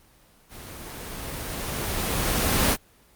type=noise with level ramp; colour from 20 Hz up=pink; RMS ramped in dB=-42 to -19 dBFS; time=0.49-2.77 s; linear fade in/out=50 ms; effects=pink hiss -57 dBFS RMS until 3.15 s + Opus 24 kbps